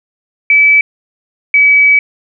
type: tone pair in turn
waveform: sine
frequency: 2300 / 2283 Hz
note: D7 / D7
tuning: -37 / -50 cents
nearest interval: unison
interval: 13 cents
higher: first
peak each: -4 dBFS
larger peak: neither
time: 0.5-0.81 / 1.54-1.99 s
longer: second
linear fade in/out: 2 ms
effects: none